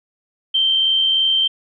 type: tone with amplitude modulation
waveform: sine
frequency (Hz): 3131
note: G7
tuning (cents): -3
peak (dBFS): -12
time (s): 0.54-1.48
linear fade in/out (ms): 10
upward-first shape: sine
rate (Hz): 83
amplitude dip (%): 30
effects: none